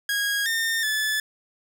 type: tone with pitch steps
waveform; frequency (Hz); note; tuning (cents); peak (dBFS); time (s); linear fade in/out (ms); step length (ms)
sawtooth; 1642 / 1819 / 1734; G#6 / A#6 / A6; -20 / -43 / -26; -19; 0.09-1.2; 2; 370
effects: 10-bit